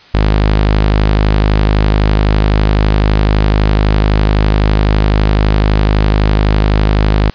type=tone; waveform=sawtooth; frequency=51.91 Hz; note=G#1; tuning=in tune; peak=-4 dBFS; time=0.14-7.3 s; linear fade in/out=5 ms; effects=white hiss -41 dBFS RMS until 7.34 s + resampled to 11025 Hz